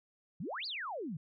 sine exponential two-way sweep, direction up then down, 138.59 to 5010 to 138.59 Hz, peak -37 dBFS, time 0.4-1.17 s, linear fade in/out 5 ms, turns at 0.66 s, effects none

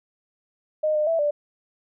sine tone with pitch steps, 616 / 606 / 659 / 588 Hz, D#5 / D#5 / E5 / D5, -17 / -46 / -1 / +2 cents, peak -19 dBFS, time 0.83-1.31 s, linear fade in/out 10 ms, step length 120 ms, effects none

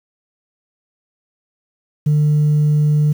sine tone, 150 Hz, D3, 37 cents sharp, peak -9 dBFS, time 2.06-3.13 s, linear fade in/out 10 ms, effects tanh soft clip ceiling -9 dBFS + 7-bit

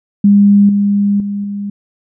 sine tone with level steps, 202.3 Hz, G#3, 45 cents flat, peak -4 / -9 / -16 / -18 dBFS, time 0.24-1.7 s, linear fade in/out 5 ms, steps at 0.69 / 1.2 / 1.44 s, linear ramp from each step 2 ms, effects none

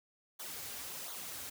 white noise with flanger, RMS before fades -44 dBFS, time 0.39-1.5 s, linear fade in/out 10 ms, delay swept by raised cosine 0.38 to 6.08 ms, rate 1.4 Hz, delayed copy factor -0.75, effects none

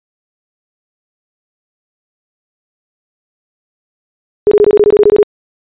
sine tone bursts, 415.3 Hz, G#4, in tune, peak -3 dBFS, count 12, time 4.47-5.229 s, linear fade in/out 0 ms, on 44 ms, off 21 ms, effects resampled to 8000 Hz

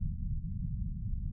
pink low-pass noise, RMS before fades -35 dBFS, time 0-1.32 s, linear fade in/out 10 ms, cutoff 190 Hz, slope 48 dB/octave, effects none

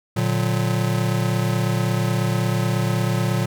square chord, Bb augmented, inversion none, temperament just, 116.54 / 145.68 / 182.1 Hz, Bb2 / D3 / F#3, 0 / -14 / -27 cents, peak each -22 / -26 / -25 dBFS, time 0.16-3.46 s, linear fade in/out 10 ms, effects none

